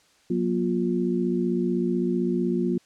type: tone cluster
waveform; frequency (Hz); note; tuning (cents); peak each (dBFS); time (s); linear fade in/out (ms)
sine; 182.9 / 238.7 / 353.2; F#3 / A#3 / F4; -20 / +41 / +20; -26; 0.3-2.78; 5
effects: white hiss -60 dBFS RMS until 2.85 s + low-pass 7000 Hz 12 dB/octave